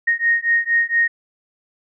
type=beating tone pair; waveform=sine; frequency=1859 / 1863.3 Hz; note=A#6 / A#6; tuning=-5 / -1 cents; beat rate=4.3 Hz; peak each=-18 / -18 dBFS; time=0.07-1.08 s; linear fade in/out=10 ms; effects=none